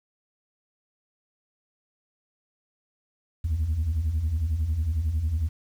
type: beating tone pair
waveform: sine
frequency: 70.8 / 81.8 Hz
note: C#2 / E2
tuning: +37 / -13 cents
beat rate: 11 Hz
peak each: -28 / -22 dBFS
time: 3.44-5.49 s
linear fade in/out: 10 ms
effects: tanh soft clip ceiling -20 dBFS + 9-bit